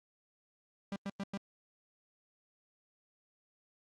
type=tone bursts; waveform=45% pulse; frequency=198 Hz; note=G3; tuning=18 cents sharp; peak=-36 dBFS; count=4; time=0.92-1.374 s; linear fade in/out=2 ms; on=40 ms; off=98 ms; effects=low-pass 6000 Hz 12 dB/octave + Opus 48 kbps